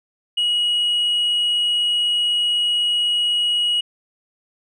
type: tone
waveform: sine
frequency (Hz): 2904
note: F#7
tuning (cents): -33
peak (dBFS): -14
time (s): 0.37-3.81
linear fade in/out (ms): 10
effects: tanh soft clip ceiling -15 dBFS